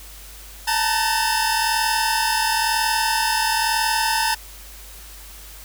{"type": "tone cluster", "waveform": "sawtooth", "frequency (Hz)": [880, 921, 1525, 5110], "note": ["A5", "A#5", "G6", "D#8"], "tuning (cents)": [0, -21, -48, 45], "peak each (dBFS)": [-18, -20, -24, -23], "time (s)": [0.67, 4.35], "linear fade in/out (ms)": 10, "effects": ["added 50 Hz sine -41 dBFS peak until 5.64 s", "white hiss -42 dBFS RMS until 5.64 s"]}